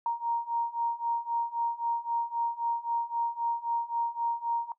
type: beating tone pair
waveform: sine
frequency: 932.3 / 936.1 Hz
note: A#5 / A#5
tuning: 0 / +7 cents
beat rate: 3.8 Hz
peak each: -32 / -30 dBFS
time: 0.06-4.72 s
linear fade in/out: 2 ms
effects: noise-tail reverb RT60 0.1 s tail -18 dB re dry